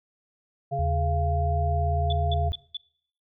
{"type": "harmonic tone", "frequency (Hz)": 138.5, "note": "C#3", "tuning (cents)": -1, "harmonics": [1, 3, 5], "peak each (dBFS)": [-30, -36, -27], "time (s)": [0.71, 2.5], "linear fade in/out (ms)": 20}
{"type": "tone", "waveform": "sine", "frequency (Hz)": 80.1, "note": "E2", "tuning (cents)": -49, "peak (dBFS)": -24, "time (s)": [0.79, 2.52], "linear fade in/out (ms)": 0}
{"type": "tone bursts", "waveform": "sine", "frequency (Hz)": 3462, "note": "A7", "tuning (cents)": -29, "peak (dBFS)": -29, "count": 4, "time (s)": [2.1, 2.77], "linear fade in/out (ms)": 2, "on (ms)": 25, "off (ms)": 190}
{"effects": ["noise-tail reverb RT60 0.6 s tail -21 dB re dry"]}